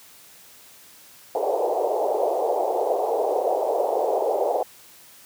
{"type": "band-pass noise", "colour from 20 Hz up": "pink", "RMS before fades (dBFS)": -23, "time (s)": [1.35, 4.63], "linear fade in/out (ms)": 2, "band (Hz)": [410, 820], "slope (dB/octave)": 48, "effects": ["white hiss -49 dBFS RMS until 5.25 s", "high-pass 80 Hz 12 dB/octave"]}